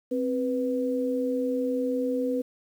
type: tone pair together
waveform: sine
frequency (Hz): 262.1 / 493.9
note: C4 / B4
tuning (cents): +3 / 0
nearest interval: major seventh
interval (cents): 1097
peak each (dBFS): -27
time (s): 0.11-2.42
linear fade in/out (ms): 10
effects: 9-bit